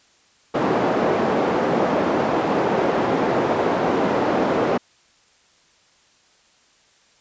white band-pass noise, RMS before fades -20 dBFS, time 0.54-4.78 s, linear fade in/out 10 ms, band 220 to 620 Hz, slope 12 dB/octave, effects white hiss -57 dBFS RMS until 7.2 s + resampled to 16000 Hz

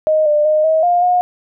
sine tone with pitch steps, 622 / 597 / 615 / 636 / 705 / 719 Hz, D#5 / D5 / D#5 / D#5 / F5 / F#5, -1 / +28 / -20 / +38 / +16 / -50 cents, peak -10 dBFS, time 0.07-1.21 s, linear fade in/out 0 ms, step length 190 ms, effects none

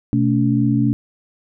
sine tone cluster, 125.6 / 220.7 / 284.2 Hz, B2 / A3 / C#4, +30 / +5 / +43 cents, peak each -18 dBFS, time 0.13-0.93 s, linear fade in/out 0 ms, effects none

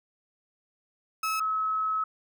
35% pulse / sine tone pair in turn, 1294 / 1288.4 Hz, E6 / E6, -32 / -40 cents, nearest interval unison, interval 8 cents, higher first, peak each -25 dBFS, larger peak neither, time 1.23-1.4 / 1.4-2.04 s, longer second, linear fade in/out 5 ms, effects none

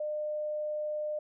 sine tone, 604 Hz, D5, 48 cents sharp, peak -31 dBFS, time 0-1.19 s, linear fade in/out 5 ms, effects none

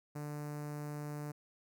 sawtooth tone with notch filter, 147.9 Hz, D3, 13 cents sharp, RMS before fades -42 dBFS, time 0.15-1.32 s, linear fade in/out 10 ms, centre 3300 Hz, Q 0.66, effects none

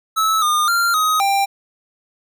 square tone with pitch steps, 1303 / 1216 / 1386 / 1258 / 791 Hz, E6 / D#6 / F6 / D#6 / G5, -20 / -40 / -14 / +19 / +15 cents, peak -15 dBFS, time 0.16-1.46 s, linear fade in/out 20 ms, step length 260 ms, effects none

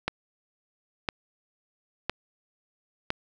click train, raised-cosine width 0.3 ms, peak -10 dBFS, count 4, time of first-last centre 0.08-3.104 s, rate 0.992 Hz, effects none

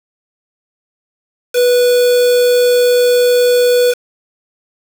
triangle tone with quantisation, 490.8 Hz, B4, 11 cents flat, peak -6 dBFS, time 1.53-3.95 s, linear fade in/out 50 ms, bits 3, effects none

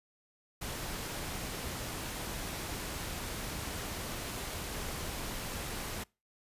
pink noise, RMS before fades -39 dBFS, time 0.61-6.04 s, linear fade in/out 10 ms, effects noise-tail reverb RT60 0.3 s tail -26 dB re dry + resampled to 32000 Hz

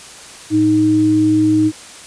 sine tone pair together, 110 / 311.3 Hz, A2 / D#4, 0 / +1 cents, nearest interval octave + tritone, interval 1801 cents, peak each -21 / -10 dBFS, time 0.5-1.72 s, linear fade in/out 50 ms, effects white hiss -36 dBFS RMS until 2.06 s + resampled to 22050 Hz

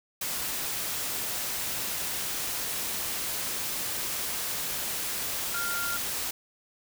sine tone in noise, 1396.9 Hz, F6, in tune, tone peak -31 dBFS, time 5.54-5.97 s, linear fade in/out 5 ms, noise white, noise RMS -32 dBFS, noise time 0.21-6.31 s, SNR -2 dB, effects none

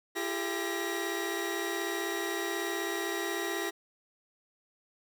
sawtooth tone cluster, 338.7 / 397.5 / 433.5 / 1908 Hz, E4 / G4 / A4 / A#6, +47 / +24 / -26 / +40 cents, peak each -32 / -32 / -40 / -33 dBFS, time 0.15-3.71 s, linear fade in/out 20 ms, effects none

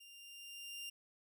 sawtooth tone with level ramp, 2794 Hz, F7, in tune, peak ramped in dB -53 to -40 dBFS, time 0-0.9 s, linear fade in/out 10 ms, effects none

